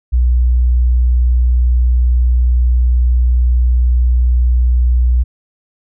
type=tone; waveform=sine; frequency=61.1 Hz; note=B1; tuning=18 cents flat; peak=-8 dBFS; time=0.12-5.24 s; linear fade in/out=20 ms; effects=none